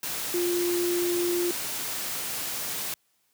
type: tone in noise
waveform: sine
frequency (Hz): 350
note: F4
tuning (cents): +4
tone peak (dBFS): -24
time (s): 0.34-1.51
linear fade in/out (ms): 2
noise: white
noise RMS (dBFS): -32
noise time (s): 0.03-2.94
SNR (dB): +5
effects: white hiss -70 dBFS RMS until 3.33 s + high-pass 80 Hz 12 dB/octave